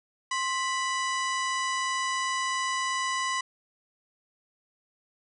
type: harmonic tone with a mistuned harmonic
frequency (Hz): 987.8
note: B5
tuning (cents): 0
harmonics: 1 / 2 / 3 / 4 / 5 / 6 / 7 / 8 / 9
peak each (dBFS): -29 / -32 / -37 / -41 / -42 / -40 / -44 / -43 / -46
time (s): 0.31-3.41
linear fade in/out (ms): 5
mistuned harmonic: 1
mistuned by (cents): +110
effects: none